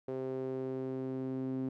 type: tone with band-pass filter sweep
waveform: sawtooth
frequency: 131.2 Hz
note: C3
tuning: 5 cents sharp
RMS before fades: -37 dBFS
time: 0.08-1.69 s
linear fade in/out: 5 ms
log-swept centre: 430 to 280 Hz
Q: 3.2
effects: none